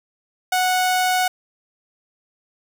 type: tone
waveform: sawtooth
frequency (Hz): 737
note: F#5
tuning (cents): -7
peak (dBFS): -13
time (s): 0.52-1.28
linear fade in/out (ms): 5
effects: none